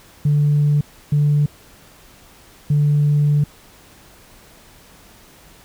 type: tone bursts at uneven times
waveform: sine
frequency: 146.83 Hz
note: D3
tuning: in tune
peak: -11 dBFS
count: 3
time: 0.25-0.81 / 1.12-1.46 / 2.7-3.44 s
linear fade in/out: 5 ms
effects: tanh soft clip ceiling -9 dBFS + pink hiss -47 dBFS RMS until 5.64 s